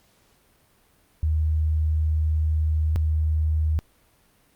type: tone pair in turn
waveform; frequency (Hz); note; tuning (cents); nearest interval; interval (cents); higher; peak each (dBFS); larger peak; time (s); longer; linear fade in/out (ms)
sine; 77.9 / 77.9; D#2 / D#2; +3 / +3; unison; 0; neither; -19; neither; 1.23-2.96 / 2.96-3.79; first; 0
effects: pink hiss -61 dBFS RMS until 4.55 s + Opus 48 kbps